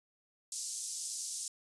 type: band-pass noise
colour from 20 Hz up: white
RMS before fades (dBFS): -40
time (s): 0.52-1.48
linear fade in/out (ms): 2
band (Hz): 5300 to 9200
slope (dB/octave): 24
effects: resampled to 24000 Hz